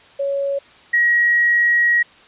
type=tone pair in turn; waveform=sine; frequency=557 / 1901.3 Hz; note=C#5 / A#6; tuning=+8 / +34 cents; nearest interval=octave + major sixth; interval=2126 cents; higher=second; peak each=-18 / -12 dBFS; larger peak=second; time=0.19-0.59 / 0.93-2.03 s; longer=second; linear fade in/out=10 ms; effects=white hiss -47 dBFS RMS until 2.27 s + resampled to 8000 Hz